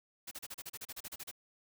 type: noise bursts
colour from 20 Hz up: white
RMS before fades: -44 dBFS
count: 14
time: 0.27-1.314 s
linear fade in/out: 10 ms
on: 43 ms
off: 34 ms
effects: none